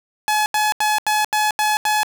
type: tone bursts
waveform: sawtooth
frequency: 850 Hz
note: G#5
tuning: 40 cents sharp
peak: -12 dBFS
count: 7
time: 0.28-2.032 s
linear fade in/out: 0 ms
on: 180 ms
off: 82 ms
effects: none